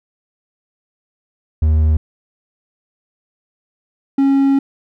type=tone pair in turn; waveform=triangle; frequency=77.78 / 274.2 Hz; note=D#2 / C#4; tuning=0 / -19 cents; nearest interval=octave + minor seventh; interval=2181 cents; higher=second; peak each=-8 dBFS; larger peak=neither; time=1.62-1.97 / 4.18-4.59 s; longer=second; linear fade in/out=5 ms; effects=none